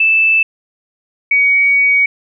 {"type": "tone pair in turn", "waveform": "sine", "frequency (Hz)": [2637, 2251], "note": ["E7", "C#7"], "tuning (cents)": [0, 26], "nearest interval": "minor third", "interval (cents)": 274, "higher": "first", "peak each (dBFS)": -8, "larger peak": "neither", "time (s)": [[0, 0.43], [1.31, 2.06]], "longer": "second", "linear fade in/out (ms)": 5, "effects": []}